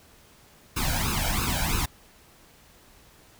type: noise with flanger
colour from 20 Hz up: pink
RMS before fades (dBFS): -26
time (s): 0.76-1.86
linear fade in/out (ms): 10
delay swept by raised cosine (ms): 0.76 to 1.31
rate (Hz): 3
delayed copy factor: +0.9
effects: pink hiss -55 dBFS RMS until 3.39 s